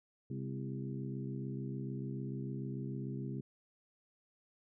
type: harmonic tone with a mistuned harmonic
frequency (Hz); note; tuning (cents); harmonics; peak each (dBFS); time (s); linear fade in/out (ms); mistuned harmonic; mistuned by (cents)
66.8; C2; +36; 2 / 3 / 4 / 5 / 6; -40 / -44 / -46 / -48 / -50; 0.3-3.41; 5; 4; -62
effects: none